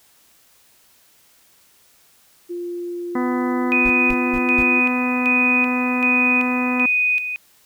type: tone with pitch glide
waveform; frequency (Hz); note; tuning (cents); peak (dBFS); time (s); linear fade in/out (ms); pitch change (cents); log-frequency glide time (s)
sine; 349.2 to 347; F4 to F4; 0 to -11; -25; 2.49-4.81; 20; -11; 2.8-4.41
type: harmonic tone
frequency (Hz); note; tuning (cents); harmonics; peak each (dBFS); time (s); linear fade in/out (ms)
250; B3; +21; 1 / 2 / 3 / 4 / 5 / 6 / 7 / 8; -20 / -30 / -31 / -29 / -32 / -40 / -39 / -35; 3.15-6.86; 5
type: tone with tremolo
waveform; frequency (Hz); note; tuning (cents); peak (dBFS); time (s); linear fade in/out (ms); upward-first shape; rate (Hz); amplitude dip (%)
sine; 2489; D#7; 0; -15; 3.72-7.36; 0; square; 1.3; 60
type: noise bursts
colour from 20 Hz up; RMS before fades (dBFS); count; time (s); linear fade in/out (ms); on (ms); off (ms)
brown; -27; 4; 3.85-4.628; 5; 52; 190
effects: white hiss -55 dBFS RMS until 7.65 s